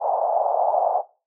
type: band-pass noise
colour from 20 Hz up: pink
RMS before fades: -21 dBFS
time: 0-1.03 s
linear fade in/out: 50 ms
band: 620 to 810 Hz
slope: 48 dB/octave
effects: noise-tail reverb RT60 0.3 s tail -17 dB re dry